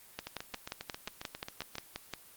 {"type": "two click trains", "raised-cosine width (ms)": 0.2, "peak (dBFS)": [-22, -19], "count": [12, 12], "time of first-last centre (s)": [[0.27, 1.754], [0.19, 2.137]], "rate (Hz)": [7.41, 5.65], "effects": ["white hiss -56 dBFS RMS until 2.36 s", "Opus 24 kbps"]}